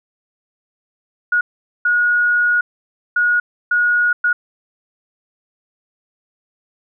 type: tone bursts at uneven times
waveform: sine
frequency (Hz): 1448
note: F#6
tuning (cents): -38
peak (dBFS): -12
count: 5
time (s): 1.32-1.41 / 1.85-2.61 / 3.16-3.4 / 3.71-4.13 / 4.24-4.33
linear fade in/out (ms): 5
effects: none